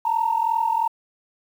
sine tone pair together, 892.2 / 935 Hz, A5 / A#5, +24 / +5 cents, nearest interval minor second, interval 81 cents, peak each -21 dBFS, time 0.05-0.88 s, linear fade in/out 5 ms, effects tanh soft clip ceiling -11 dBFS + 8-bit

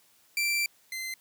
sawtooth tone pair in turn, 2349 / 2069 Hz, D7 / C7, 0 / -20 cents, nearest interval major second, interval 220 cents, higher first, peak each -22 / -30 dBFS, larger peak first, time 0.37-0.66 / 0.92-1.14 s, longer first, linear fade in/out 2 ms, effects white hiss -63 dBFS RMS until 1.2 s + high-pass 80 Hz 12 dB/octave

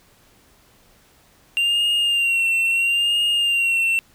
triangle tone with vibrato, 2771 Hz, F7, 14 cents flat, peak -15 dBFS, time 1.57-3.99 s, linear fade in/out 0 ms, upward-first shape sine, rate 0.75 Hz, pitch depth 45 cents each way, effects pink hiss -55 dBFS RMS until 4.14 s

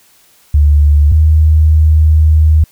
sine tone pair in turn, 73.42 / 77.79 Hz, D2 / D#2, 0 / 0 cents, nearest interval minor second, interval 100 cents, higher second, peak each -4 dBFS, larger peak neither, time 0.54-1.12 / 1.12-2.64 s, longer second, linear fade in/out 5 ms, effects white hiss -48 dBFS RMS until 2.71 s

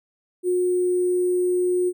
sine tone with sample-and-hold, 360.6 Hz, F#4, 45 cents flat, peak -18 dBFS, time 0.43-1.93 s, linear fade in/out 50 ms, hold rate 8820 Hz, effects none

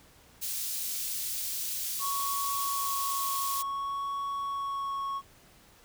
white high-pass noise, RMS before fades -34 dBFS, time 0.41-3.63 s, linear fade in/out 20 ms, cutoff 3900 Hz, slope 12 dB/octave
triangle tone with vibrato, 1108.7 Hz, C#6, in tune, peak -29 dBFS, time 1.99-5.22 s, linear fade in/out 50 ms, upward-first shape sine, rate 0.55 Hz, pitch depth 10 cents each way
effects pink hiss -58 dBFS RMS until 5.84 s

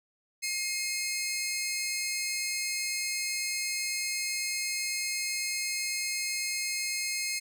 15% pulse tone pair together, 2134 / 2538 Hz, C7 / D#7, +34 / +34 cents, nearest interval minor third, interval 300 cents, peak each -25 / -29 dBFS, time 0.42-7.4 s, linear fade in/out 20 ms, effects none

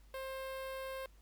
sawtooth tone with notch filter, 530 Hz, C5, 22 cents sharp, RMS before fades -43 dBFS, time 0.14-1.06 s, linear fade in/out 2 ms, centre 6500 Hz, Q 0.99, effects added 50 Hz sine -58 dBFS peak until 1.21 s + pink hiss -70 dBFS RMS until 1.21 s

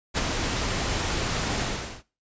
pink noise with ADSR envelope, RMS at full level -23 dBFS, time 0.14-2.03 s, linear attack 32 ms, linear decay 27 ms, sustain -4 dB, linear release 420 ms, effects noise-tail reverb RT60 0.3 s tail -19 dB re dry + resampled to 16000 Hz

